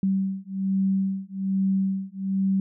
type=beating tone pair; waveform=sine; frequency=192.2 / 193.4 Hz; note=G3 / G3; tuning=-34 / -23 cents; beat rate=1.2 Hz; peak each=-25 dBFS; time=0.03-2.6 s; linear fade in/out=2 ms; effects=none